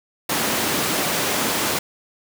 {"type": "high-pass noise", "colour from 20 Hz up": "pink", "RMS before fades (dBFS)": -22, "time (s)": [0.29, 1.79], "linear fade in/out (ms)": 5, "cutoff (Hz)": 210, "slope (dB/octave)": 12, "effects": []}